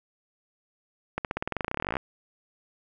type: accelerating click train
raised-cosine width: 0.5 ms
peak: -13 dBFS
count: 24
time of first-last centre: 1.18-1.968 s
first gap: 68 ms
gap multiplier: 0.93
effects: none